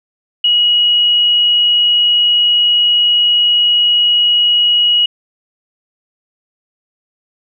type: tone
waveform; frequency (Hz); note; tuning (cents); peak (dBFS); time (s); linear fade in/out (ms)
sine; 2905; F#7; -32; -8; 0.44-5.06; 5
effects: none